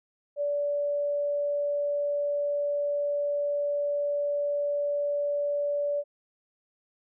sine tone, 578 Hz, D5, 28 cents flat, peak -25 dBFS, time 0.36-6.04 s, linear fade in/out 50 ms, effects none

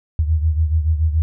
sine beating tone pair, 77.78 / 84.78 Hz, D#2 / E2, 0 / +49 cents, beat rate 7 Hz, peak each -15 / -21 dBFS, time 0.19-1.22 s, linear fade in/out 0 ms, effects none

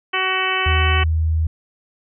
harmonic tone, 375.9 Hz, F#4, 27 cents sharp, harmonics 1 / 2 / 3 / 4 / 5 / 6 / 7 / 8, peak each -28 / -28 / -24 / -27 / -25 / -26 / -25 / -25 dBFS, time 0.13-1.04 s, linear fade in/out 10 ms
sine tone, 79.9 Hz, D#2, 47 cents sharp, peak -15 dBFS, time 0.66-1.47 s, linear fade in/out 5 ms
effects none

